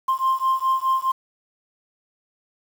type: beating tone pair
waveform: sine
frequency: 1051 / 1055.8 Hz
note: C6 / C6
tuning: +7 / +15 cents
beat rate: 4.8 Hz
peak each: -20 dBFS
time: 0.08-1.12 s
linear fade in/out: 10 ms
effects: tanh soft clip ceiling -14 dBFS + 7-bit